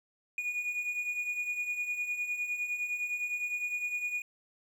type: beating tone pair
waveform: triangle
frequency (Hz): 2444 / 2453.8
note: D#7 / D#7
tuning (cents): -32 / -25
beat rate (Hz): 9.8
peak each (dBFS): -38 / -31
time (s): 0.38-4.22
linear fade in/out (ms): 2
effects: none